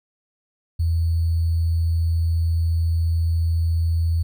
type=tone with sample-and-hold; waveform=sine; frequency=82.9 Hz; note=E2; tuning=10 cents sharp; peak=-17 dBFS; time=0.79-4.23 s; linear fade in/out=10 ms; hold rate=4410 Hz; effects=none